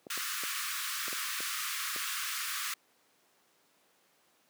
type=clicks; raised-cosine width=2 ms; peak=-28 dBFS; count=7; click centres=0.068 / 0.176 / 0.436 / 1.081 / 1.129 / 1.405 / 1.962 s
type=high-pass noise; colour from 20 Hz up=pink; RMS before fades=-36 dBFS; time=0.1-2.74 s; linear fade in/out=5 ms; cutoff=1100 Hz; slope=96 dB/octave
effects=pink hiss -68 dBFS RMS until 4.49 s + high-pass 300 Hz 12 dB/octave